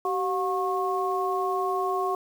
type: tone cluster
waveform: sine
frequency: 381.5 / 721 / 1090 Hz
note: G4 / F#5 / C#6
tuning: -47 / -45 / -29 cents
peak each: -28 / -29 / -28 dBFS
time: 0.05-2.15 s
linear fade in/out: 2 ms
effects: 8-bit